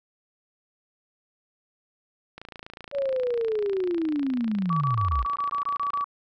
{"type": "click train", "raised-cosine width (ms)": 0.3, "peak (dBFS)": -24, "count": 103, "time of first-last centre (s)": [2.38, 6.01], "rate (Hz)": 28.1}
{"type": "linear sweep", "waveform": "sine", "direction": "down", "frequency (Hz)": [571, 48], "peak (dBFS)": -23, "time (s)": [2.92, 5.26], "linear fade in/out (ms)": 50}
{"type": "tone bursts", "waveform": "sine", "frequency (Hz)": 1144, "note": "D6", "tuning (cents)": -46, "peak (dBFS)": -24, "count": 10, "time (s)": [4.7, 6.043], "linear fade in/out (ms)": 2, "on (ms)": 110, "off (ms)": 27}
{"effects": []}